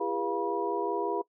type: tone cluster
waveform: sine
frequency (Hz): 338.9 / 404.3 / 485.9 / 696 / 970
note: E4 / G#4 / B4 / F5 / B5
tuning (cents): +48 / -46 / -28 / -6 / -31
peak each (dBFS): -35 / -32 / -36 / -37 / -33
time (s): 0-1.22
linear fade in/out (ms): 10
effects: noise-tail reverb RT60 0.1 s tail -21 dB re dry